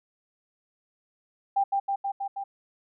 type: tone with echo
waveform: sine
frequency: 792 Hz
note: G5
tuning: 18 cents sharp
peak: -20 dBFS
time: 1.56-1.64 s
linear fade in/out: 10 ms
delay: 160 ms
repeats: 5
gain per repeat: -2 dB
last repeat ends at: 2.44 s
effects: none